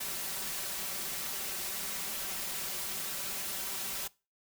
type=noise with comb filter; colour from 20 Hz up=white; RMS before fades=-37 dBFS; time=0-4.08 s; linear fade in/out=10 ms; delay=5.2 ms; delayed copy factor=+0.65; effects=noise-tail reverb RT60 0.3 s tail -22 dB re dry